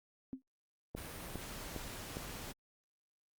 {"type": "tone with exponential decay", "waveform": "sine", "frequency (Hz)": 262.6, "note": "C4", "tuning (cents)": 6, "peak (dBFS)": -35, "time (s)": [0.33, 0.42], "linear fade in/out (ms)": 0, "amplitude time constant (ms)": 19}
{"type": "click train", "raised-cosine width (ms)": 2, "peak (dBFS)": -27, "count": 4, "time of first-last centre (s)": [0.95, 2.17], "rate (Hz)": 2.46}
{"type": "noise", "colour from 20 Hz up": "pink", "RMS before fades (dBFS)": -46, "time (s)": [0.96, 2.53], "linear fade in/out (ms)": 20}
{"effects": ["Opus 48 kbps"]}